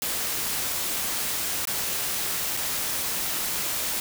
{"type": "noise with dropouts", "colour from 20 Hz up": "white", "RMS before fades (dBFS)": -28, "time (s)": [0.02, 4], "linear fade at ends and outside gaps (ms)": 1, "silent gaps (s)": [[1.653, 1.672], [2.568, 2.572]], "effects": []}